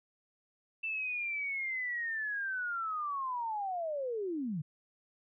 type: linear sweep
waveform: sine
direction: down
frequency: 2668 to 138.59 Hz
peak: -33 dBFS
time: 0.83-4.62 s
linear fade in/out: 10 ms
effects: none